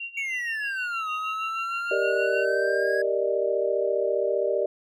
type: tone with tremolo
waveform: sine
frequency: 2759 Hz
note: F7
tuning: 22 cents flat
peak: -30 dBFS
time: 0-2.45 s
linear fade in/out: 5 ms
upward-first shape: sine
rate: 6.4 Hz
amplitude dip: 85%
type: exponential two-way sweep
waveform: triangle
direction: down then up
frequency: 2267 to 1244.5 to 1662 Hz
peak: -26 dBFS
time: 0.17-3.02 s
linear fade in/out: 5 ms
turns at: 1.1 s
type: chord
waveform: sine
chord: Eb major seventh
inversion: first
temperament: equal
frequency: 392 / 466.2 / 587.3 / 622.3 Hz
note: G4 / Bb4 / D5 / Eb5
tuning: 0 / 0 / 0 / 0 cents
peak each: -27 / -28 / -26 / -30 dBFS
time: 1.91-4.66 s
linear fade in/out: 5 ms
effects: none